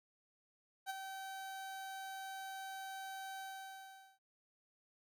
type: tone with ADSR envelope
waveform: 30% pulse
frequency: 771 Hz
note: G5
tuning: 29 cents flat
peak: -35 dBFS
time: 0.86-4.19 s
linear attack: 38 ms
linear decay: 23 ms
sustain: -7 dB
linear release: 790 ms
effects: none